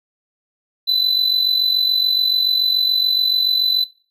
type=tone with amplitude modulation; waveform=triangle; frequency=4005 Hz; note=B7; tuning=23 cents sharp; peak=-10 dBFS; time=0.87-3.85 s; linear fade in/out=20 ms; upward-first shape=sine; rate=47 Hz; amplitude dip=60%; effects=noise-tail reverb RT60 0.4 s tail -19 dB re dry